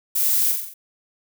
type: noise with echo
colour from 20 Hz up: violet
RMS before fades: -21 dBFS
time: 0.15-0.52 s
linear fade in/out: 10 ms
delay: 44 ms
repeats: 5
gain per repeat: -4 dB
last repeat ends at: 0.74 s
effects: none